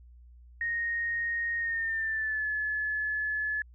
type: tone with pitch glide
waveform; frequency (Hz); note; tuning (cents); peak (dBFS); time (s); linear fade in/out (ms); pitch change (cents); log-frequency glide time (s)
sine; 1862 to 1717.4; A#6 to A6; -2 to -42; -28; 0.61-3.62; 2; -140; 1.58-2.47
effects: added 60 Hz sine -50 dBFS peak until 3.74 s